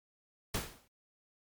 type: noise with exponential decay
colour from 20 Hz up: pink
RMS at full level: -32 dBFS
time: 0.54-0.88 s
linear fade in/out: 5 ms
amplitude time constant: 72 ms
effects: MP3 96 kbps